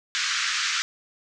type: band-pass noise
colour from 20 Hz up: pink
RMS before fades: -26 dBFS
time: 0.15-0.82 s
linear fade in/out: 0 ms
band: 1300 to 6900 Hz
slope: 48 dB/octave
effects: none